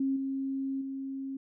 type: tone with level steps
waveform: sine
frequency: 270 Hz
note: C#4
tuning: 45 cents flat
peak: -26 / -30 / -34 dBFS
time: 0-1.37 s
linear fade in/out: 5 ms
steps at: 0.16 / 0.81 s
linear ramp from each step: 5 ms
effects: none